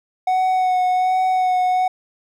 triangle tone with vibrato, 740 Hz, F#5, in tune, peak -13 dBFS, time 0.27-1.88 s, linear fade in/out 5 ms, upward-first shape sine, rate 1.3 Hz, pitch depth 17 cents each way, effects none

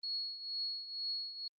sine tone with tremolo, 4340 Hz, C#8, 37 cents flat, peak -34 dBFS, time 0.03-1.48 s, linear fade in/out 5 ms, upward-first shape triangle, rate 2.1 Hz, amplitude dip 75%, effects Opus 24 kbps

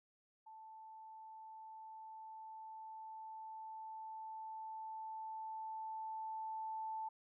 sine tone with level ramp, 880 Hz, A5, in tune, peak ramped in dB -53 to -40 dBFS, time 0.46-7.09 s, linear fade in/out 10 ms, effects none

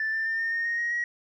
sine tone with pitch steps, 1763 / 1782.5 / 1802.1 / 1822 / 1842.1 / 1862.4 / 1883 / 1903.8 Hz, A6 / A6 / A6 / A#6 / A#6 / A#6 / A#6 / A#6, +3 / +22 / +41 / -40 / -21 / -2 / +17 / +36 cents, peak -24 dBFS, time 0-1.04 s, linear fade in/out 2 ms, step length 130 ms, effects tanh soft clip ceiling -22 dBFS + 11-bit

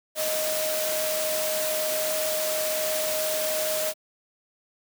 sine tone in noise, 622.3 Hz, D#5, in tune, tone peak -27 dBFS, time 0.15-3.94 s, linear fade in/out 50 ms, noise white, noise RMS -29 dBFS, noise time 0.15-3.94 s, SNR -1 dB, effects high-pass 200 Hz 12 dB/octave

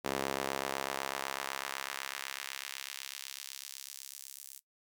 sawtooth tone with high-pass filter sweep, 68 Hz, C#2, 33 cents flat, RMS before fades -40 dBFS, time 0.04-4.6 s, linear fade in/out 20 ms, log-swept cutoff 360 to 8800 Hz, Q 0.86, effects noise-tail reverb RT60 0.1 s tail -18 dB re dry

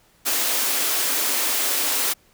white high-pass noise, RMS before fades -22 dBFS, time 0.25-2.14 s, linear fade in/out 20 ms, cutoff 240 Hz, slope 96 dB/octave, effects pink hiss -58 dBFS RMS until 2.33 s

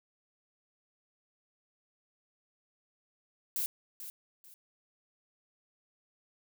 violet noise with echo, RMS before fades -33 dBFS, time 3.56-3.66 s, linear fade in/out 0 ms, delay 440 ms, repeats 2, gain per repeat -11 dB, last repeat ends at 4.54 s, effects none

